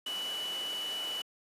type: tone in noise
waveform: sine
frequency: 2960 Hz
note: F#7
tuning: in tune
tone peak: -34 dBFS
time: 0.06-1.22 s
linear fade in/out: 5 ms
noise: pink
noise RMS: -42 dBFS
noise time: 0.06-1.22 s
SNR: +5 dB
effects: high-pass 400 Hz 12 dB/octave + resampled to 32000 Hz